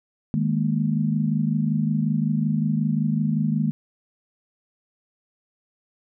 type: chord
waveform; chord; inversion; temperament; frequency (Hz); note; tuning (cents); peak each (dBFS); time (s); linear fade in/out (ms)
sine; D# suspended fourth; none; equal; 155.56 / 207.7 / 233.1; D#3 / G#3 / A#3; 0 / 0 / 0; -23 / -24 / -25; 0.34-3.71; 0
effects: none